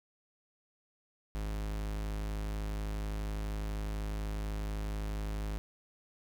45% pulse tone, 52.1 Hz, G#1, 6 cents sharp, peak -34 dBFS, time 1.35-5.58 s, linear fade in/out 0 ms, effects none

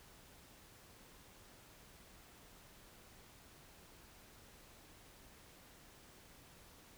silence, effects pink hiss -61 dBFS RMS until 6.97 s

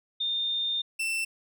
sine / 40% pulse tone pair in turn, 3628 / 2677 Hz, A#7 / E7, -48 / +26 cents, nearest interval perfect fourth, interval 526 cents, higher first, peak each -26 dBFS, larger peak neither, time 0.2-0.82 / 0.99-1.25 s, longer first, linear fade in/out 10 ms, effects none

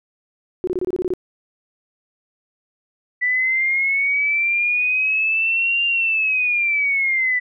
sine tone bursts, 365.3 Hz, F#4, 22 cents flat, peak -18 dBFS, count 9, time 0.64-1.137 s, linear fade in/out 0 ms, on 33 ms, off 25 ms
sine linear two-way sweep, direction up then down, 1971 to 2794 to 1971 Hz, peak -16 dBFS, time 3.21-7.4 s, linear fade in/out 20 ms, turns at 5.85 s
effects none

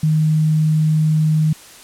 sine tone, 155.56 Hz, D#3, in tune, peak -12 dBFS, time 0.03-1.53 s, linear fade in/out 5 ms, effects white hiss -41 dBFS RMS until 1.83 s + low-pass 11000 Hz 12 dB/octave

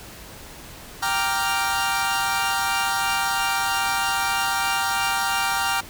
sawtooth chord, G minor seventh, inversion none, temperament equal, 784 / 932.3 / 1174.7 / 1396.9 Hz, G5 / Bb5 / D6 / F6, 0 / 0 / 0 / 0 cents, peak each -22 / -23 / -26 / -22 dBFS, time 1.02-5.81 s, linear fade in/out 10 ms, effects pink hiss -41 dBFS RMS until 5.89 s

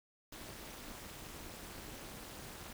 pink noise with amplitude modulation, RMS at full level -45 dBFS, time 0.32-2.73 s, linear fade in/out 5 ms, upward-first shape sine, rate 270 Hz, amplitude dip 95%, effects none

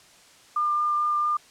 sine tone with vibrato, 1200 Hz, D6, 37 cents sharp, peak -21 dBFS, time 0.56-1.37 s, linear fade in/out 5 ms, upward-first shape sine, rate 4.5 Hz, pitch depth 8 cents each way, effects white hiss -53 dBFS RMS until 1.5 s + low-pass 8000 Hz 12 dB/octave

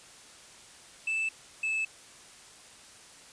triangle tone pair in turn, 2637 / 2616 Hz, E7 / E7, 0 / -14 cents, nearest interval unison, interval 14 cents, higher first, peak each -26 dBFS, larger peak neither, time 1.07-1.29 / 1.63-1.85 s, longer neither, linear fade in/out 5 ms, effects white hiss -52 dBFS RMS until 3.32 s + resampled to 22050 Hz

